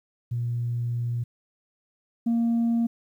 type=tone pair in turn; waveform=sine; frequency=119.3 / 232.5 Hz; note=A#2 / A#3; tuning=+41 / -4 cents; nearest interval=octave; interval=1155 cents; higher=second; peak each=-24 / -18 dBFS; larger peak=second; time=0.31-1.24 / 2.26-2.87 s; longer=first; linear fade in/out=10 ms; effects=tanh soft clip ceiling -19 dBFS + 10-bit